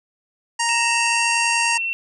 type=harmonic tone; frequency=932.3 Hz; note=A#5; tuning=in tune; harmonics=1 / 2 / 3 / 5 / 6 / 7 / 8 / 9 / 10; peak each=-22 / -25 / -27 / -29 / -30 / -30 / -31 / -32 / -32 dBFS; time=0.59-1.78 s; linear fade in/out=10 ms
type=tone with pitch glide; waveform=sine; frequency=2667 to 2707 Hz; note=E7 to E7; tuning=+20 to +45 cents; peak=-21 dBFS; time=0.69-1.93 s; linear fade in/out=0 ms; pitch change=+25 cents; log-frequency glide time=0.96-1.29 s
effects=none